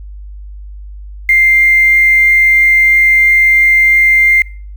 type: tone with quantisation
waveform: sine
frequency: 2099 Hz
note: C7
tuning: 5 cents sharp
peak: -5 dBFS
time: 1.29-4.42 s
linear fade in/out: 2 ms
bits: 5
effects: noise-tail reverb RT60 0.5 s tail -25 dB re dry + added 50 Hz sine -26 dBFS peak until 4.76 s